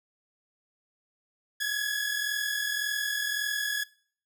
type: tone pair together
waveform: sawtooth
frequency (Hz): 1661.2 / 1703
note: G#6 / G#6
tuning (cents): 0 / +43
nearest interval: unison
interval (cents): 43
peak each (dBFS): -27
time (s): 1.6-3.84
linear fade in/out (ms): 10
effects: noise-tail reverb RT60 0.5 s tail -21 dB re dry